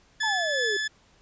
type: tone with tremolo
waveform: sawtooth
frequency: 1727 Hz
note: A6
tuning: 33 cents flat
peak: -20 dBFS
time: 0.2-0.88 s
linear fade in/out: 10 ms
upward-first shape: triangle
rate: 2.8 Hz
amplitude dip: 30%
type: exponential sweep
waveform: sine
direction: down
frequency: 921 to 389.2 Hz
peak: -28 dBFS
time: 0.23-0.77 s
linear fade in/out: 5 ms
effects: pink hiss -60 dBFS RMS until 1.21 s + resampled to 16000 Hz